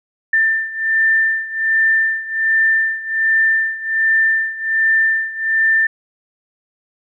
sine beating tone pair, 1786 / 1787.3 Hz, A6 / A6, +25 / +27 cents, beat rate 1.3 Hz, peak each -15 / -18 dBFS, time 0.33-5.87 s, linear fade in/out 5 ms, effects none

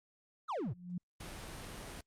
triangle exponential sweep, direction down, 1410 to 95.2 Hz, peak -33 dBFS, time 0.48-0.74 s, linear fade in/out 20 ms
sine tone with exponential growth, 177.9 Hz, F3, 32 cents sharp, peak -34 dBFS, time 0.57-0.98 s, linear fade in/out 5 ms, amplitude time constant 87 ms
pink noise, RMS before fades -46 dBFS, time 1.2-2.01 s, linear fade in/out 5 ms
effects low-pass 10000 Hz 12 dB/octave + Opus 48 kbps

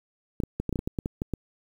clicks, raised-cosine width 3 ms, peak -15 dBFS, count 12, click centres 0.402 / 0.436 / 0.6 / 0.693 / 0.727 / 0.758 / 0.791 / 0.875 / 0.988 / 1.059 / 1.219 / 1.337 s, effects 8-bit

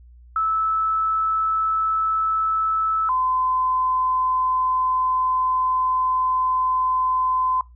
sine tone pair in turn, 1308 / 1024.2 Hz, E6 / C6, -14 / -37 cents, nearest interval major third, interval 423 cents, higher first, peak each -18 dBFS, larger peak neither, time 0.36-3.09 / 3.09-7.61 s, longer second, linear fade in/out 2 ms, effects noise-tail reverb RT60 0.2 s tail -21 dB re dry + added 60 Hz sine -44 dBFS peak until 7.75 s

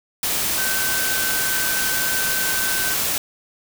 sine tone in noise, 1534 Hz, G6, 38 cents flat, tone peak -25 dBFS, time 0.58-2.94 s, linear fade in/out 2 ms, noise white, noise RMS -22 dBFS, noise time 0.23-3.18 s, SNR -6 dB, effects none

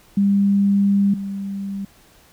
sine tone pair in turn, 199.5 / 197.44 Hz, G3 / G3, +31 / +13 cents, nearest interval unison, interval 18 cents, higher first, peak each -13 / -24 dBFS, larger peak first, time 0.17-1.14 / 1.14-1.85 s, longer first, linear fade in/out 5 ms, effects pink hiss -52 dBFS RMS until 2.32 s

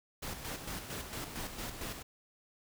pink noise with tremolo, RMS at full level -40 dBFS, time 0.22-2.03 s, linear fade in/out 10 ms, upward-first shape square, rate 4.4 Hz, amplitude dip 50%, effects none

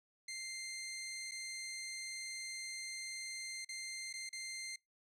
15% pulse tone with dropouts, 2093 Hz, C7, in tune, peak -36 dBFS, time 0.28-4.76 s, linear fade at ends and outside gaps 5 ms, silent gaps 1.312-1.317 / 3.648-3.689 / 4.129-4.137 / 4.292-4.328 s, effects noise-tail reverb RT60 0.2 s tail -25 dB re dry + low-pass 10000 Hz 12 dB/octave

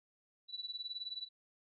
sine tone with tremolo, 3951 Hz, B7, in tune, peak -36 dBFS, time 0.48-1.29 s, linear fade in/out 50 ms, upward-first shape triangle, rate 19 Hz, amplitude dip 95%, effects MP3 48 kbps

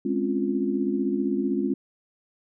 sine chord, Db major seventh, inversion second, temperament equal, 207.7 / 261.6 / 277.2 / 349.2 Hz, Ab3 / C4 / Db4 / F4, 0 / 0 / 0 / 0 cents, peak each -28 dBFS, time 0.05-1.74 s, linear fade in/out 5 ms, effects none

